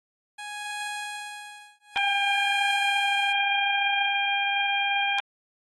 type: tone with tremolo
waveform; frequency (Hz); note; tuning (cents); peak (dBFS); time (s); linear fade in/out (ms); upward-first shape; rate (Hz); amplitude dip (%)
15% pulse; 830.6; G#5; 0; -24; 0.38-3.33; 10; triangle; 0.53; 100
type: harmonic tone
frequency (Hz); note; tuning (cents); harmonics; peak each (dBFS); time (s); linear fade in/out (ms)
801; G5; +37; 1 / 2 / 3 / 4; -27 / -30 / -27 / -30; 1.96-5.2; 0
effects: AAC 32 kbps